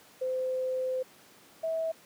sine tone pair in turn, 515 / 648.9 Hz, C5 / E5, -28 / -27 cents, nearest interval major third, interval 401 cents, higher second, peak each -28 dBFS, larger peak neither, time 0.21-1.03 / 1.63-1.92 s, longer first, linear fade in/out 10 ms, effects pink hiss -56 dBFS RMS until 2.05 s + high-pass 200 Hz 12 dB/octave

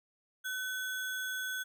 sine tone with sample-and-hold, 1513 Hz, F#6, 38 cents sharp, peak -34 dBFS, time 0.44-1.64 s, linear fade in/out 20 ms, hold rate 4900 Hz, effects none

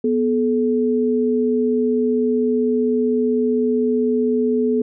sine tone pair together, 245.7 / 430 Hz, B3 / A4, -9 / -40 cents, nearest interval minor seventh, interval 969 cents, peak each -18 dBFS, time 0.04-4.82 s, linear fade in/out 5 ms, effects none

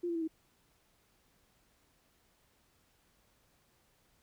sine tone with pitch steps, 349.2 / 339.1 / 329.2 / 319.7 Hz, F4 / E4 / E4 / D#4, 0 / +49 / -2 / +47 cents, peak -32 dBFS, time 0.03-0.278 s, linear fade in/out 10 ms, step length 62 ms, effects pink hiss -71 dBFS RMS until 4.22 s

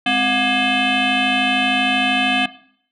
sine tone with frequency modulation, 1661 Hz, G#6, in tune, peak -13 dBFS, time 0.06-2.46 s, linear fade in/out 5 ms, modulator 467 Hz, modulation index 3.4, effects noise-tail reverb RT60 0.6 s tail -17 dB re dry + tanh soft clip ceiling -11 dBFS

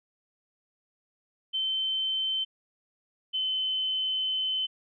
sine tone pair in turn, 3086 / 3054 Hz, G7 / G7, -28 / -46 cents, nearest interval unison, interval 18 cents, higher first, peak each -26 dBFS, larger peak neither, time 1.53-2.45 / 3.33-4.67 s, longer second, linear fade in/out 20 ms, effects none

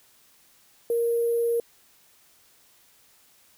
sine tone with sample-and-hold, 468.4 Hz, A#4, 8 cents sharp, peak -21 dBFS, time 0.9-1.6 s, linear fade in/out 2 ms, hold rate 11025 Hz, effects white hiss -59 dBFS RMS until 3.57 s

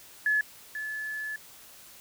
sine tone pair in turn, 1711 / 1723.9 Hz, A6 / A6, -49 / -36 cents, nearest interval unison, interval 13 cents, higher second, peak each -22 / -32 dBFS, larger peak first, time 0.26-0.41 / 0.75-1.36 s, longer second, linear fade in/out 2 ms, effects white hiss -51 dBFS RMS until 2 s

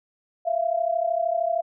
sine tone pair together, 659.3 / 692.4 Hz, E5 / F5, 0 / -15 cents, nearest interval minor second, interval 85 cents, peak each -24 dBFS, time 0.45-1.62 s, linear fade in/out 20 ms, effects none

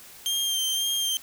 sawtooth tone with vibrato, 3174 Hz, G7, 21 cents sharp, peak -21 dBFS, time 0.26-1.17 s, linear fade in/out 0 ms, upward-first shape sine, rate 1.9 Hz, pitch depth 24 cents each way, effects white hiss -47 dBFS RMS until 1.22 s

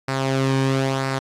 sawtooth tone with flanger, 134 Hz, C3, 42 cents sharp, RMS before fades -21 dBFS, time 0.08-1.19 s, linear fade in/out 5 ms, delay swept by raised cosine 0.3 to 1.5 ms, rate 1 Hz, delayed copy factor -0.55, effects low-pass 7000 Hz 12 dB/octave + AAC 64 kbps

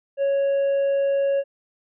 triangle tone with hard clipping, 554.4 Hz, C#5, in tune, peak -19 dBFS, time 0.17-1.44 s, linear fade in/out 50 ms, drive 5 dB, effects resampled to 8000 Hz

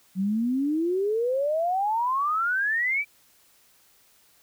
sine exponential sweep, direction up, 183.1 to 2361 Hz, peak -22 dBFS, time 0.15-3.05 s, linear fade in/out 50 ms, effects white hiss -60 dBFS RMS until 4.42 s

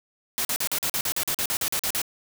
white noise bursts, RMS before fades -26 dBFS, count 15, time 0.38-2.017 s, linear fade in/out 0 ms, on 69 ms, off 43 ms, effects none

